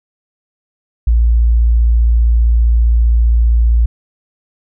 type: tone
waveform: sine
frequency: 57.6 Hz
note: A#1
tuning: 20 cents flat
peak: -7 dBFS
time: 1.07-3.86 s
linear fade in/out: 5 ms
effects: none